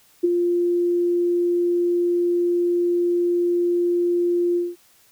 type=tone with ADSR envelope; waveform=sine; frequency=349.2 Hz; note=F4; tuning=in tune; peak=-12 dBFS; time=0.23-4.76 s; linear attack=15 ms; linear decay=17 ms; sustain=-5 dB; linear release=200 ms; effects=white hiss -56 dBFS RMS until 5.11 s